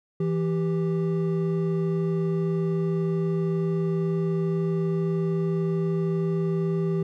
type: tone pair together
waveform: triangle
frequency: 164.81 / 392.5 Hz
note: E3 / G4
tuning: 0 / +2 cents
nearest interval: octave + minor third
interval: 1502 cents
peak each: -22 / -25 dBFS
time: 0.2-7.03 s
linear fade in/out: 5 ms
effects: none